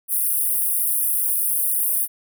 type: high-pass noise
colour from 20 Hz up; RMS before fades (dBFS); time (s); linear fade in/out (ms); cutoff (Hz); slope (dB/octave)
pink; -21; 0.08-2.08; 50; 9300; 96
effects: none